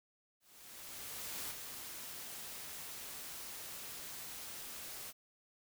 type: noise with ADSR envelope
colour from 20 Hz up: white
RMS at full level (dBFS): -42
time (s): 0.4-5.13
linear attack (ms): 1100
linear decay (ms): 24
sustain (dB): -5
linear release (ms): 36
effects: none